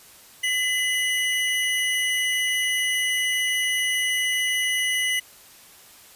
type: tone pair together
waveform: square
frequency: 2020 / 2933 Hz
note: B6 / F#7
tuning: +39 / -16 cents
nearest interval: tritone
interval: 645 cents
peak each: -24 / -26 dBFS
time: 0.43-5.2 s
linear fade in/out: 10 ms
effects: white hiss -49 dBFS RMS until 6.15 s + resampled to 32000 Hz